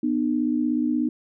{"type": "tone pair together", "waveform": "sine", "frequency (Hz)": [246.3, 302.9], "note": ["B3", "D#4"], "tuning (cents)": [-5, -46], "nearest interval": "major third", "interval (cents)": 359, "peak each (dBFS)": -23, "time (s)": [0.03, 1.09], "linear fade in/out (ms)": 5, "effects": []}